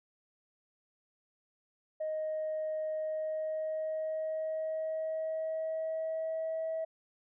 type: tone with pitch glide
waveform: sine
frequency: 624 to 644.9 Hz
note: D#5 to E5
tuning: +5 to -38 cents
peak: -31 dBFS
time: 2-6.85 s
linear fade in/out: 10 ms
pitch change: +57 cents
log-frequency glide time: 2.93-6.68 s
effects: tanh soft clip ceiling -29 dBFS